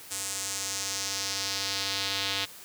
square tone with band-pass filter sweep, 98 Hz, G2, in tune, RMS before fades -32 dBFS, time 0.1-2.46 s, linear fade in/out 20 ms, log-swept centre 8300 to 3600 Hz, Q 2, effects white hiss -47 dBFS RMS until 2.64 s + high-pass 60 Hz 12 dB/octave

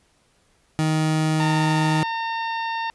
30% pulse tone, 156.6 Hz, D#3, 11 cents sharp, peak -16 dBFS, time 0.79-2.03 s, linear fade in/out 0 ms
harmonic tone, 911 Hz, A#5, 40 cents flat, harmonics 1 / 2 / 3 / 4 / 5 / 6, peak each -25 / -31 / -35 / -38 / -43 / -47 dBFS, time 1.4-2.9 s, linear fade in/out 0 ms
effects pink hiss -62 dBFS RMS until 2.94 s + resampled to 24000 Hz

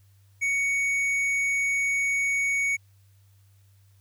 triangle tone with tanh clipping, 2232 Hz, C#7, 11 cents sharp, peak -24 dBFS, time 0.41-2.77 s, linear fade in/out 20 ms, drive 12 dB, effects added 98 Hz sine -55 dBFS peak until 4 s + white hiss -68 dBFS RMS until 4 s

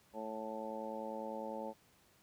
harmonic tone, 110 Hz, A2, in tune, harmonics 2 / 3 / 4 / 5 / 6 / 7 / 8, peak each -47 / -51 / -49 / -44 / -53 / -52 / -46 dBFS, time 0.13-1.74 s, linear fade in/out 50 ms, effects pink hiss -68 dBFS RMS until 2.22 s + high-pass 60 Hz 12 dB/octave

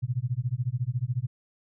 sine tone with tremolo, 123.47 Hz, B2, in tune, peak -22 dBFS, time 0.02-1.27 s, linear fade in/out 20 ms, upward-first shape sine, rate 14 Hz, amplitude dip 100%, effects none

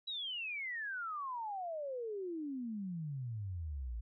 sine exponential sweep, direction down, 3945 to 54.1 Hz, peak -38 dBFS, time 0.07-4.01 s, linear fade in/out 10 ms, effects none

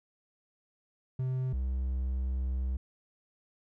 triangle tone pair in turn, 129.2 / 64.42 Hz, C3 / C2, -21 / -26 cents, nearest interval octave, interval 1205 cents, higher first, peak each -27 dBFS, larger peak neither, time 1.19-1.53 / 1.53-2.77 s, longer second, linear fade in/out 5 ms, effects none

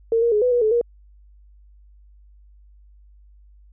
sine tone with pitch steps, 456.1 / 469.8 / 420.3 / 497.6 / 484.2 / 433.2 / 474.2 Hz, A#4 / A#4 / G#4 / B4 / B4 / A4 / A#4, -38 / +13 / +21 / +13 / -34 / -27 / +30 cents, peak -15 dBFS, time 0.12-0.813 s, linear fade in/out 2 ms, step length 99 ms, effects added 50 Hz sine -47 dBFS peak until 3.72 s

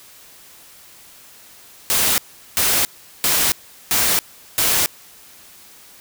white noise bursts, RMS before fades -17 dBFS, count 5, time 1.9-4.86 s, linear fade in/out 0 ms, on 280 ms, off 390 ms, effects white hiss -45 dBFS RMS until 6 s

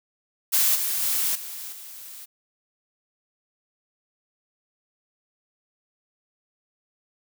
blue noise with level steps, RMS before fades -20 / -26 / -24 / -36 / -41 dBFS, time 0.52-2.26 s, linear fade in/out 20 ms, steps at 0.75 / 1.02 / 1.35 / 1.72 s, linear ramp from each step 5 ms, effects none

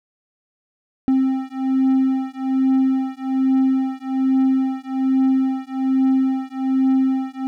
triangle beating tone pair, 263.5 / 264.7 Hz, C4 / C4, +12 / +20 cents, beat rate 1.2 Hz, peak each -17 dBFS, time 1.08-7.47 s, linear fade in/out 0 ms, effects none

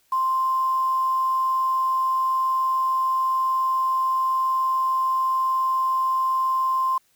sine tone with quantisation, 1046.5 Hz, C6, in tune, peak -19 dBFS, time 0.12-6.98 s, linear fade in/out 5 ms, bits 7, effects white hiss -64 dBFS RMS until 7.15 s

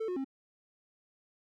triangle tone with pitch steps, 443.7 / 362.4 / 268.4 Hz, A4 / F#4 / C4, +14 / -36 / +44 cents, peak -30 dBFS, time 0-0.246 s, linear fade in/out 10 ms, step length 82 ms, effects none

